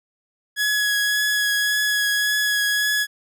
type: tone with vibrato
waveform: sawtooth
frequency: 1679 Hz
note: G#6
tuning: 18 cents sharp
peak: -15 dBFS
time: 0.56-3.07 s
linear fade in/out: 50 ms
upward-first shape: triangle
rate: 1.8 Hz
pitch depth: 16 cents each way
effects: none